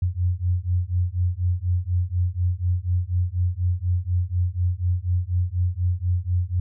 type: beating tone pair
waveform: sine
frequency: 87.5 / 91.6 Hz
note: F2 / F#2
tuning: +4 / -17 cents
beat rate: 4.1 Hz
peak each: -23 dBFS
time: 0.02-6.6 s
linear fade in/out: 5 ms
effects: none